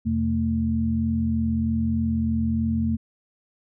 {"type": "tone cluster", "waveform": "sine", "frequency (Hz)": [83.4, 126.6, 224.7], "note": ["E2", "B2", "A3"], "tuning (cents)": [21, 43, 37], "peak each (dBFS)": [-26, -31, -22], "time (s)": [0.05, 2.97], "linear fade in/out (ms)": 20, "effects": []}